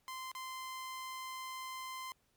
sawtooth tone with dropouts, 1038 Hz, C6, 14 cents flat, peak -38 dBFS, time 0.08-2.12 s, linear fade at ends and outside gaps 0 ms, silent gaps 0.316-0.351 s, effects pink hiss -75 dBFS RMS until 2.36 s + MP3 96 kbps

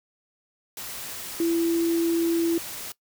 sine tone in noise, 334.9 Hz, E4, 27 cents sharp, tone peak -20 dBFS, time 1.4-2.58 s, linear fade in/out 2 ms, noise white, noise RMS -36 dBFS, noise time 0.77-2.92 s, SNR +13 dB, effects noise-tail reverb RT60 0.1 s tail -20 dB re dry

